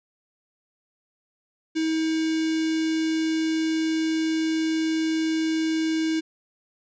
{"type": "tone with notch filter", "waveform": "square", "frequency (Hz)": 319.5, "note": "D#4", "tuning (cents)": 46, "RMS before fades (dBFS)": -24, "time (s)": [1.75, 6.21], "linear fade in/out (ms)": 20, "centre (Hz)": 1000, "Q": 1.2, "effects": ["resampled to 16000 Hz"]}